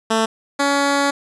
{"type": "tone pair in turn", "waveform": "10% pulse", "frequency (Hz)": [222.6, 281.6], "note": ["A3", "C#4"], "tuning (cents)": [20, 27], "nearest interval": "major third", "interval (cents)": 407, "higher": "second", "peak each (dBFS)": -7, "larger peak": "neither", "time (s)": [[0.1, 0.26], [0.59, 1.11]], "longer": "second", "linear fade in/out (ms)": 10, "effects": ["resampled to 22050 Hz", "8-bit"]}